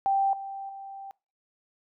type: tone with level steps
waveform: sine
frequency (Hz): 784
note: G5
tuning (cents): 0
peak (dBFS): -21 / -34 / -38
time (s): 0.06-1.11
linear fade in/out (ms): 0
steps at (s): 0.33 / 0.69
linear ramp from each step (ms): 2
effects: noise-tail reverb RT60 0.3 s tail -23 dB re dry